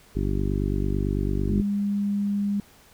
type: harmonic tone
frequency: 49 Hz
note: G1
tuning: in tune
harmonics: 1 / 2 / 3 / 4 / 5 / 6 / 7 / 8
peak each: -26 / -29 / -31 / -32 / -33 / -34 / -34 / -35 dBFS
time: 0.15-1.62 s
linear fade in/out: 10 ms
type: tone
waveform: sine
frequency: 202.5 Hz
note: G#3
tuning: 43 cents flat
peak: -22 dBFS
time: 1.49-2.6 s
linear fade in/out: 2 ms
effects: pink hiss -54 dBFS RMS until 2.93 s